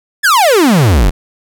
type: exponential sweep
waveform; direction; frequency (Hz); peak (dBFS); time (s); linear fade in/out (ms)
45% pulse; down; 1800 to 38.89; -6; 0.23-1.11; 20
effects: none